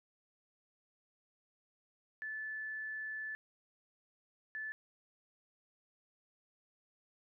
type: tone bursts at uneven times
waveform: sine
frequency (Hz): 1742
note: A6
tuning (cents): -18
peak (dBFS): -39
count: 2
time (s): 2.22-3.35 / 4.55-4.72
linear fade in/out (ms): 0
effects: none